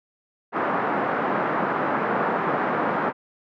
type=band-pass noise; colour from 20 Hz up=white; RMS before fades=-24 dBFS; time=0.52-3.13 s; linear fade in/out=50 ms; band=160 to 1400 Hz; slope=24 dB/octave; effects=none